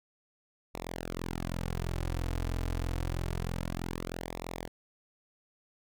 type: tone with flanger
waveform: sawtooth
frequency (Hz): 43.07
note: F1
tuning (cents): -23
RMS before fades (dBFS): -35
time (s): 0.74-4.68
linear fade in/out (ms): 10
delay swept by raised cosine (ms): 0.64 to 5.44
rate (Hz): 0.27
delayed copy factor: -0.85
effects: none